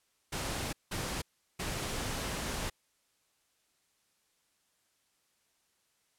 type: noise bursts at uneven times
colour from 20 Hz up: pink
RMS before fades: -36 dBFS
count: 3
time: 0.32-0.73 / 0.91-1.22 / 1.59-2.7 s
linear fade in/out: 10 ms
effects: white hiss -74 dBFS RMS until 6.18 s + low-pass 11000 Hz 12 dB/octave